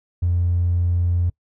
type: tone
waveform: triangle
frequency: 87.31 Hz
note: F2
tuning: in tune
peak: -13 dBFS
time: 0.22-1.3 s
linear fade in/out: 10 ms
effects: noise-tail reverb RT60 0.1 s tail -26 dB re dry + tanh soft clip ceiling -13 dBFS